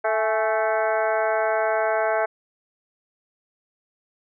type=harmonic tone with a mistuned harmonic; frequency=220 Hz; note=A3; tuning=in tune; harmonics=2 / 3 / 4 / 5 / 6 / 7 / 8 / 9 / 10; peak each=-28 / -22 / -27 / -33 / -32 / -29 / -38 / -37 / -38 dBFS; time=0.04-2.26 s; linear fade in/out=10 ms; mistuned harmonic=4; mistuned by=-58 cents; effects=none